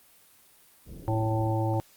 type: low-pass noise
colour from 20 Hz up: pink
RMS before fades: -43 dBFS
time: 0.85-1.55 s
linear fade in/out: 50 ms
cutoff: 430 Hz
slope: 24 dB/octave
type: harmonic tone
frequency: 110.7 Hz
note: A2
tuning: 11 cents sharp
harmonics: 1 / 3 / 5 / 7 / 8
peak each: -26 / -31 / -33 / -34 / -35 dBFS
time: 1.08-1.8 s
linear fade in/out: 0 ms
effects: white hiss -58 dBFS RMS until 1.96 s + Opus 32 kbps